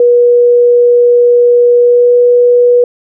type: tone with pitch glide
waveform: sine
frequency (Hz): 483.2 to 486.8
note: B4 to B4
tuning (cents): -38 to -25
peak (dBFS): -3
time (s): 0-2.84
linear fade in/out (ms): 2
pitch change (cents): +13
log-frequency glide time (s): 1.79-2.14
effects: none